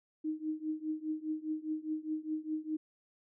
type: tone with tremolo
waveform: sine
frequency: 311.1 Hz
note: D#4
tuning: in tune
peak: -30 dBFS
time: 0.24-2.77 s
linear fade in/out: 10 ms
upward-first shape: triangle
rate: 4.9 Hz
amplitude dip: 95%
effects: none